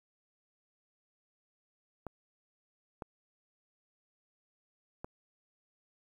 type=clicks; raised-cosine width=1 ms; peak=-26 dBFS; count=3; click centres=2.067 / 3.022 / 5.045 s; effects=10-bit